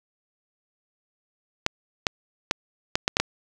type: clicks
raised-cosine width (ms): 0.2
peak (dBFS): -3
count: 7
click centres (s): 1.664 / 2.068 / 2.511 / 2.955 / 3.079 / 3.169 / 3.2
effects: none